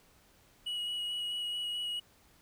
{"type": "tone with vibrato", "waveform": "triangle", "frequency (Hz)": 2914, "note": "F#7", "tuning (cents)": -27, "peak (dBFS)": -32, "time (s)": [0.66, 2], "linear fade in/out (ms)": 10, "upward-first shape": "square", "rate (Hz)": 4.6, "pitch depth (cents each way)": 9, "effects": ["pink hiss -64 dBFS RMS until 2.41 s"]}